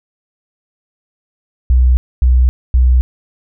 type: tone bursts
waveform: sine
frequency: 62.6 Hz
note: B1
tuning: 24 cents sharp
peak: -6 dBFS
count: 3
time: 1.7-3.01 s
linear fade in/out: 0 ms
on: 270 ms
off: 250 ms
effects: none